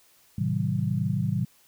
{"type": "chord", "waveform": "sine", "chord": "A diminished seventh", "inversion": "none", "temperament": "just", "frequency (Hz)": [110, 132, 158.4, 190.08], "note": ["A2", "C3", "Eb3", "Gb3"], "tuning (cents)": [0, 16, 31, 47], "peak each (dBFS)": -29, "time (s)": [0.38, 1.45], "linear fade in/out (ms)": 5, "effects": ["white hiss -60 dBFS RMS until 1.67 s"]}